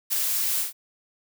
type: noise with ADSR envelope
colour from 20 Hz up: blue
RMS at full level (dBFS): -22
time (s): 0.1-0.73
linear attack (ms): 30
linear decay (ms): 4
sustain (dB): -3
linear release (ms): 130
effects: none